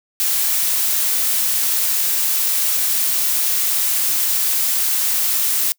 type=noise; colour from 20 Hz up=blue; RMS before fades=-18 dBFS; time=0.2-5.72 s; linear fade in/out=0 ms; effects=noise-tail reverb RT60 0.1 s tail -25 dB re dry